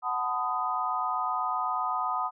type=chord; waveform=sine; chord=B dominant seventh; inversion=second; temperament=equal with one note detuned; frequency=740 / 880 / 1007.9 / 1244.5 Hz; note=F#5 / A5 / B5 / D#6; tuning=0 / 0 / +35 / 0 cents; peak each=-33 / -35 / -32 / -30 dBFS; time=0.02-2.31 s; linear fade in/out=50 ms; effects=none